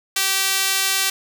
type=tone with high-pass filter; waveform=sawtooth; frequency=387.1 Hz; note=G4; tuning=22 cents flat; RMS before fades=-20 dBFS; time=0.16-1.1 s; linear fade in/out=5 ms; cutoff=2500 Hz; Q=0.55; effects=none